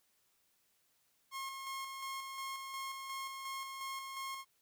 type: tone with tremolo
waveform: sawtooth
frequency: 1077 Hz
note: C6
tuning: 50 cents sharp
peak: -36 dBFS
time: 1.31-4.45 s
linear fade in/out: 50 ms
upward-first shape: square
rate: 2.8 Hz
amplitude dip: 35%
effects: white hiss -75 dBFS RMS until 4.61 s